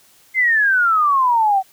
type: exponential sweep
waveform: sine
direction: down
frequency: 2111 to 748 Hz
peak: -12 dBFS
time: 0.34-1.63 s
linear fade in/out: 50 ms
effects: white hiss -52 dBFS RMS until 1.72 s